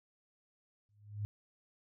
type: tone with exponential growth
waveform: sine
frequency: 103.83 Hz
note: G#2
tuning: in tune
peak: -32 dBFS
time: 0.89-1.25 s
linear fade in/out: 0 ms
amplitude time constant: 77 ms
effects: none